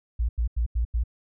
sine tone bursts, 58.1 Hz, A#1, 5 cents flat, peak -21 dBFS, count 5, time 0.19-1.038 s, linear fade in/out 10 ms, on 100 ms, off 87 ms, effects none

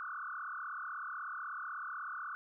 sine tone with frequency modulation, 1315 Hz, E6, 5 cents flat, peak -39 dBFS, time 0-2.35 s, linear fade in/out 0 ms, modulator 36.2 Hz, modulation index 5.2, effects none

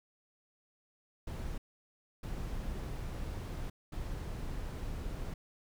brown noise bursts at uneven times, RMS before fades -39 dBFS, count 3, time 1.27-1.58 / 2.23-3.7 / 3.92-5.34 s, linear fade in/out 5 ms, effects none

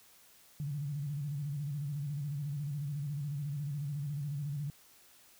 sine tone with vibrato, 144.2 Hz, D3, 31 cents flat, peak -34 dBFS, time 0.6-4.7 s, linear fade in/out 0 ms, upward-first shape square, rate 14 Hz, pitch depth 76 cents each way, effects white hiss -61 dBFS RMS until 5.39 s

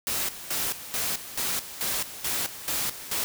white noise with tremolo, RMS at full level -28 dBFS, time 0.07-3.24 s, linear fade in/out 0 ms, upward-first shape square, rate 2.3 Hz, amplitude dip 75%, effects none

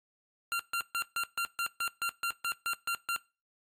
25% pulse tone bursts, 1382 Hz, F6, 19 cents flat, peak -26 dBFS, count 13, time 0.52-3.162 s, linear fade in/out 0 ms, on 74 ms, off 140 ms, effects noise-tail reverb RT60 0.3 s tail -21 dB re dry + AAC 64 kbps

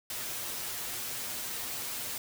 white noise with comb filter, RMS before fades -37 dBFS, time 0.1-2.18 s, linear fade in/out 2 ms, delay 8.3 ms, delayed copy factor +0.7, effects none

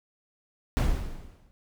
brown noise with exponential decay, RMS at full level -19 dBFS, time 0.77-1.51 s, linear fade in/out 0 ms, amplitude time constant 160 ms, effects none

